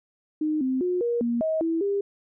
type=tone with pitch steps; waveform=sine; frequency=307.5 / 260.2 / 359.9 / 474.1 / 236.3 / 635 / 328.3 / 400.8 Hz; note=D#4 / C4 / F#4 / A#4 / A#3 / D#5 / E4 / G4; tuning=-20 / -9 / -48 / +29 / +24 / +35 / -7 / +38 cents; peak=-22 dBFS; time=0.41-2.01 s; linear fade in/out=5 ms; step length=200 ms; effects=none